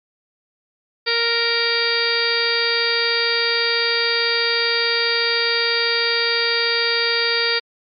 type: harmonic tone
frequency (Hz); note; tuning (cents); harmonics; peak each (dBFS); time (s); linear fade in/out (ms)
466.2; A#4; 0; 1 / 2 / 3 / 4 / 5 / 6 / 7 / 8 / 9 / 10; -24 / -33 / -26 / -24 / -25 / -31 / -31 / -26 / -31 / -21; 1.06-7.6; 20
effects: MP3 48 kbps